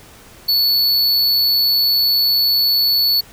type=tone; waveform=square; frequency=4435 Hz; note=C#8; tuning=in tune; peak=-13 dBFS; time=0.48-3.21 s; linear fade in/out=10 ms; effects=pink hiss -43 dBFS RMS until 3.32 s